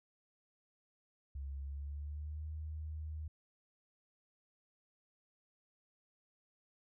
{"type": "tone with pitch glide", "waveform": "sine", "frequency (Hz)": [69, 77.45], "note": ["C#2", "D#2"], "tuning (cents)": [-7, -7], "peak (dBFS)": -40, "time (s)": [1.35, 3.28], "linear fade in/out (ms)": 5, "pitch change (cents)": 200, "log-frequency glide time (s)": [1.61, 2.48], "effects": []}